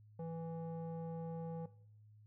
square tone with low-pass filter, 164.9 Hz, E3, 1 cent sharp, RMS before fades -44 dBFS, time 0.19-1.66 s, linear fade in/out 5 ms, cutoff 650 Hz, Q 5.4, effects noise-tail reverb RT60 0.6 s tail -17 dB re dry + added 106 Hz sine -59 dBFS peak until 2.26 s

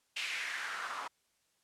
white noise with band-pass filter sweep, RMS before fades -39 dBFS, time 0.16-1.08 s, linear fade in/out 10 ms, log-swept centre 2700 to 1000 Hz, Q 3, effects white hiss -75 dBFS RMS until 1.63 s + low-pass 10000 Hz 12 dB/octave

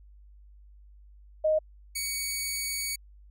sine / 10% pulse tone pair in turn, 622.3 / 2244 Hz, D#5 / C#7, 0 / +21 cents, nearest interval octave + minor seventh, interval 2221 cents, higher second, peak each -21 dBFS, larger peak neither, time 1.44-1.59 / 1.95-2.96 s, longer second, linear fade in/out 10 ms, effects added 50 Hz sine -50 dBFS peak until 3.3 s

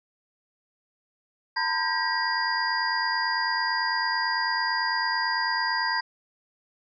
sine tone cluster, 915 / 1004 / 1600 / 1916 / 4831 Hz, A#5 / B5 / G6 / A#6 / D8, -32 / +28 / +35 / +47 / +48 cents, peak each -30 dBFS, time 1.56-6.01 s, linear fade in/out 10 ms, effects none

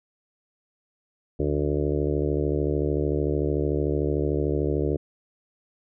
harmonic tone, 73.42 Hz, D2, in tune, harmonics 1 / 2 / 4 / 5 / 6 / 7 / 8 / 9, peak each -28 / -29 / -29 / -28 / -29 / -35 / -36 / -43 dBFS, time 1.39-4.97 s, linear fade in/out 10 ms, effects none

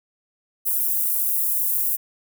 pink high-pass noise, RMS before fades -22 dBFS, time 0.65-1.97 s, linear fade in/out 20 ms, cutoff 12000 Hz, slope 24 dB/octave, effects none

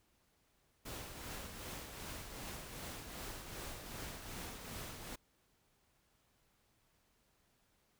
pink noise with tremolo, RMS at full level -45 dBFS, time 0.85-5.16 s, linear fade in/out 10 ms, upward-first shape triangle, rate 2.6 Hz, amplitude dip 50%, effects pink hiss -75 dBFS RMS until 7.99 s

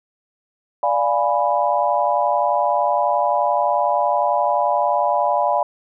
sine chord, D diminished seventh, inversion none, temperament equal, 587.3 / 698.5 / 830.6 / 987.8 Hz, D5 / F5 / Ab5 / Cb6, 0 / 0 / 0 / 0 cents, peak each -21 dBFS, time 0.83-5.63 s, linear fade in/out 2 ms, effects none

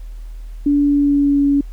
sine tone with pitch glide, 287.2 to 282.3 Hz, D4 to C#4, -39 to +32 cents, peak -11 dBFS, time 0.66-1.61 s, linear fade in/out 5 ms, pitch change -29 cents, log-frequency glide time 0.84-1.46 s, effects added 40 Hz sine -28 dBFS peak until 1.72 s + pink hiss -54 dBFS RMS until 1.72 s

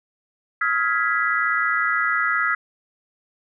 sine chord, F half-diminished seventh, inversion third, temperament equal with one note detuned, 1277.3 / 1396.9 / 1661.2 / 1975.5 Hz, Eb6 / F6 / Ab6 / Cb7, +45 / 0 / 0 / 0 cents, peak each -24 dBFS, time 0.61-2.55 s, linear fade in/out 5 ms, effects none

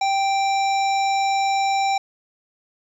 harmonic tone, 784 Hz, G5, in tune, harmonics 1 / 3 / 5 / 7 / 9, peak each -18 / -28 / -32 / -35 / -37 dBFS, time 0.01-1.98 s, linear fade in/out 5 ms, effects 9-bit

